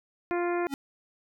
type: harmonic tone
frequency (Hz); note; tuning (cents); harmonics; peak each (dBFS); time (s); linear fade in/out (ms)
349.2; F4; 0; 1 / 2 / 3 / 4 / 5 / 6 / 7; -27 / -33 / -37 / -39 / -41 / -43 / -44; 0.31-0.67; 0
type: tone with exponential growth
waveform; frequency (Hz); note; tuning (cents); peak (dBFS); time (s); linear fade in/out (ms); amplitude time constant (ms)
square; 277.2; C#4; 0; -27; 0.66-0.74; 1; 16
effects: none